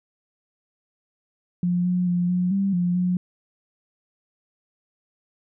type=tone with pitch steps; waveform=sine; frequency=176.9 / 179.9 / 176.3 / 179.9 / 196.1 / 176.6 / 180.2 Hz; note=F3 / F#3 / F3 / F#3 / G3 / F3 / F#3; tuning=+23 / -48 / +17 / -48 / +1 / +20 / -45 cents; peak=-19 dBFS; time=1.63-3.17 s; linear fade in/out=2 ms; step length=220 ms; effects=none